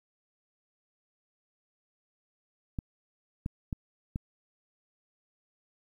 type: clicks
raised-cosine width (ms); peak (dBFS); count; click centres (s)
5; -20; 4; 2.788 / 3.461 / 3.728 / 4.159
effects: 10-bit

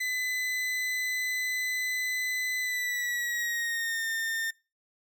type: tone with pitch glide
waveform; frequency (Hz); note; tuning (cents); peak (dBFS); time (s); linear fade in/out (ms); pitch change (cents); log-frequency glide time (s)
40% pulse; 2011 to 1812.4; B6 to A#6; +31 to -49; -28; 0-4.51; 10; -180; 2.6-4.08
effects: noise-tail reverb RT60 0.3 s tail -24 dB re dry

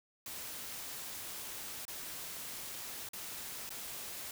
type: noise with dropouts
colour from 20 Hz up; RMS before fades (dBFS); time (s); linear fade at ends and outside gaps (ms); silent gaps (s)
white; -44; 0.26-4.31; 2; 1.852-1.88 / 3.089-3.133 / 3.693-3.704
effects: none

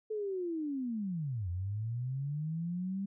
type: linear two-way sweep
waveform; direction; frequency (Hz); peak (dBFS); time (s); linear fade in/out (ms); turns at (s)
sine; down then up; 440 to 85.4 to 199.3; -33; 0.1-3.06; 10; 1.49
effects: none

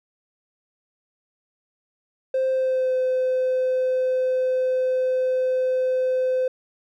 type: tone with pitch glide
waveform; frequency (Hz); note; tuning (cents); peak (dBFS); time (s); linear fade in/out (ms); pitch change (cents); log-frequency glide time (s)
triangle; 523.3 to 513.1; C5 to C5; 0 to -34; -16; 2.34-6.48; 5; -34; 2.5-2.95
effects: tanh soft clip ceiling -15 dBFS

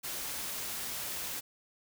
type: noise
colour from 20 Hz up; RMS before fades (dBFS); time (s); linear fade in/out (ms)
white; -38; 0.03-1.41; 20
effects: none

